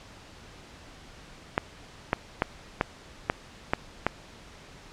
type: clicks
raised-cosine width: 0.5 ms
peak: -7 dBFS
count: 7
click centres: 1.579 / 2.131 / 2.421 / 2.811 / 3.299 / 3.735 / 4.066 s
effects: pink hiss -49 dBFS RMS until 4.92 s + low-pass 6000 Hz 12 dB/octave